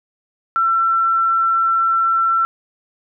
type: tone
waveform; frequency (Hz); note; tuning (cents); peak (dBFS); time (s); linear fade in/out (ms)
sine; 1346; E6; +36; -13; 0.56-2.45; 0
effects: none